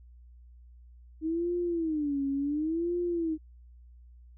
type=tone with vibrato; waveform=sine; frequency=311.1 Hz; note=D#4; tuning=in tune; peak=-27 dBFS; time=1.21-3.38 s; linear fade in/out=50 ms; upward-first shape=sine; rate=0.7 Hz; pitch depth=210 cents each way; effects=added 60 Hz sine -50 dBFS peak until 4.37 s